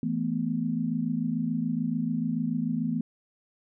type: chord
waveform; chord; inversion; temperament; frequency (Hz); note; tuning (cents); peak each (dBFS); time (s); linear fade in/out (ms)
sine; E suspended fourth; none; equal; 164.81 / 220 / 246.9; E3 / A3 / B3; 0 / 0 / 0; -31 / -30 / -29; 0.03-3.01; 2
effects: none